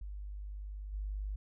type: tone with level steps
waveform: sine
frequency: 50.2 Hz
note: G1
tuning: 42 cents sharp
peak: -40 / -35 dBFS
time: 0.01-1.36 s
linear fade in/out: 5 ms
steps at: 0.92 s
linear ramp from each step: 20 ms
effects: none